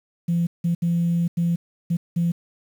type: tone bursts at uneven times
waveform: sine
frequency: 170.5 Hz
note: F3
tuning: 41 cents flat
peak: -17 dBFS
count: 6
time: 0.28-0.47 / 0.64-0.75 / 0.82-1.28 / 1.37-1.56 / 1.9-1.97 / 2.16-2.32 s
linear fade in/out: 10 ms
effects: tanh soft clip ceiling -14 dBFS + 8-bit